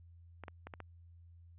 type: clicks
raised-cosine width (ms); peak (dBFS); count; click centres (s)
0.5; -30; 5; 0.437 / 0.482 / 0.67 / 0.738 / 0.803
effects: added 85 Hz sine -55 dBFS peak until 1.58 s + resampled to 8000 Hz